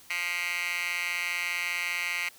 10% pulse tone with high-pass filter, 175 Hz, F3, 4 cents sharp, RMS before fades -31 dBFS, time 0.1-2.29 s, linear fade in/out 5 ms, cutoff 2000 Hz, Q 8.3, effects white hiss -54 dBFS RMS until 2.38 s

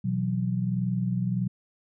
sine chord, B suspended fourth, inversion none, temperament equal, 123.47 / 164.81 / 185 Hz, B2 / E3 / F#3, 0 / 0 / 0 cents, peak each -28 / -33 / -27 dBFS, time 0.04-1.48 s, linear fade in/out 10 ms, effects none

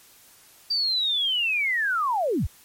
sine linear sweep, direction down, 4699 to 32.7 Hz, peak -21 dBFS, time 0.7-2.47 s, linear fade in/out 10 ms, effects white hiss -53 dBFS RMS until 2.64 s + MP3 64 kbps

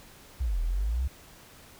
sine exponential two-way sweep, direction down then up, 69.3 to 38.97 to 69.3 Hz, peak -25 dBFS, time 0.4-1.08 s, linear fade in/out 10 ms, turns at 0.61 s, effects pink hiss -52 dBFS RMS until 1.79 s

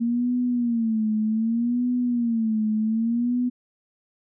sine tone with vibrato, 230.8 Hz, A#3, 17 cents flat, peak -20 dBFS, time 0-3.5 s, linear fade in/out 20 ms, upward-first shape sine, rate 0.65 Hz, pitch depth 120 cents each way, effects none

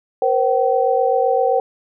sine tone cluster, 476.3 / 524 / 767 Hz, A#4 / C5 / G5, +37 / +2 / -38 cents, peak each -18 dBFS, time 0.22-1.6 s, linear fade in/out 2 ms, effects none

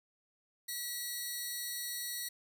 10% pulse tone pair together, 1936 / 4346 Hz, B6 / C#8, -35 / -35 cents, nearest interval octave + major second, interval 1400 cents, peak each -32 / -33 dBFS, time 0.68-2.29 s, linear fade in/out 10 ms, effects 11-bit

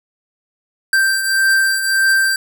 square beating tone pair, 1568 / 1569.7 Hz, G6 / G6, 0 / +2 cents, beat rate 1.7 Hz, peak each -14 / -21 dBFS, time 0.93-2.36 s, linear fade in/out 2 ms, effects none

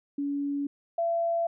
sine tone pair in turn, 283.8 / 675 Hz, C#4 / E5, +41 / +41 cents, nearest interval octave + minor third, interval 1500 cents, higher second, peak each -27 / -24 dBFS, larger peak second, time 0.18-0.67 / 0.98-1.47 s, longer neither, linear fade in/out 5 ms, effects none

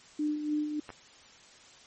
sine tone with tremolo, 300.2 Hz, D4, 38 cents sharp, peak -26 dBFS, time 0.19-0.8 s, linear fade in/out 5 ms, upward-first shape sine, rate 3.4 Hz, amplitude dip 55%
clicks, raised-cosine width 0.5 ms, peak -26 / -28 dBFS, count 2, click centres 0.892 / 0.903 s
effects white hiss -55 dBFS RMS until 1.86 s + MP3 32 kbps

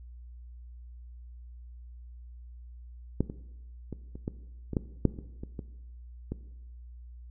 clicks, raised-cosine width 3 ms, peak -12 / -24 / -23 / -29 / -18 / -21 / -13 / -8 / -29 / -25 / -23 / -20 dBFS, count 12, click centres 3.206 / 3.299 / 3.927 / 4.155 / 4.279 / 4.733 / 4.768 / 5.053 / 5.188 / 5.435 / 5.592 / 6.32 s, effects noise-tail reverb RT60 1.0 s tail -17 dB re dry + added 60 Hz sine -44 dBFS peak until 7.3 s

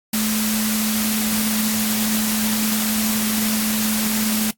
sine tone in noise, 216.5 Hz, A3, 28 cents flat, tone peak -20 dBFS, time 0.13-4.51 s, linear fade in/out 5 ms, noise white, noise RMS -23 dBFS, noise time 0.13-4.51 s, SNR 0 dB, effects noise-tail reverb RT60 0.1 s tail -21 dB re dry + AAC 64 kbps

